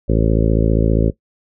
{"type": "harmonic tone", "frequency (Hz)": 55, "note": "A1", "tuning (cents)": 0, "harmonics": [1, 2, 3, 4, 5, 6, 7, 8, 9, 10], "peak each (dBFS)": [-16, -19, -21, -22, -23, -24, -24, -25, -26, -26], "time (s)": [0.08, 1.11], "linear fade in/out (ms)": 20, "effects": ["noise-tail reverb RT60 0.1 s tail -17 dB re dry"]}